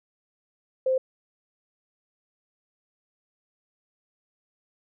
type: tone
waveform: sine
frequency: 521 Hz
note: C5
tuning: 7 cents flat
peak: -20 dBFS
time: 0.86-0.98 s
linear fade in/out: 5 ms
effects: none